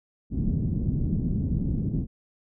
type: low-pass noise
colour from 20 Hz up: white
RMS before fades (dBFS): -26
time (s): 0.3-2.07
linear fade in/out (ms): 50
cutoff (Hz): 220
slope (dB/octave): 24
effects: none